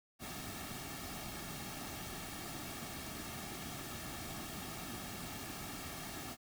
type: noise with comb filter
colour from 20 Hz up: pink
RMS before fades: -45 dBFS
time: 0.19-6.37 s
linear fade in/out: 50 ms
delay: 2 ms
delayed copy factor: -0.6
effects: none